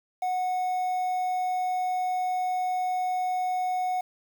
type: tone with quantisation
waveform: triangle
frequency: 735 Hz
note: F#5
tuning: 12 cents flat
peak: -23 dBFS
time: 0.22-4.01 s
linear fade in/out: 5 ms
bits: 8
effects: none